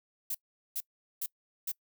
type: noise bursts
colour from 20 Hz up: violet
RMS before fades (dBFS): -34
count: 4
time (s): 0.3-1.718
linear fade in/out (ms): 5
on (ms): 47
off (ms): 410
effects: noise-tail reverb RT60 0.1 s tail -24 dB re dry